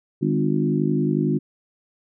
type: harmonic tone with a mistuned harmonic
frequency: 51 Hz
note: G#1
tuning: 31 cents flat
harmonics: 3 / 4 / 5 / 6 / 7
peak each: -23 / -24 / -25 / -26 / -26 dBFS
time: 0.21-1.39 s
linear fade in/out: 20 ms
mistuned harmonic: 6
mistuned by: -18 cents
effects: none